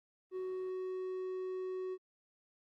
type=tone with hard clipping; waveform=triangle; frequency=372.1 Hz; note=F#4; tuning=10 cents sharp; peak=-38 dBFS; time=0.31-1.98 s; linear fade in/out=50 ms; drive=6 dB; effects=Opus 24 kbps